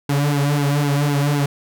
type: tone with flanger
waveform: sawtooth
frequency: 143.7 Hz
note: D3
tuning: 37 cents flat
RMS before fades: -18 dBFS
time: 0.09-1.46 s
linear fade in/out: 5 ms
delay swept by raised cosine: 1.6 to 4.7 ms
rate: 3.9 Hz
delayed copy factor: -0.9
effects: none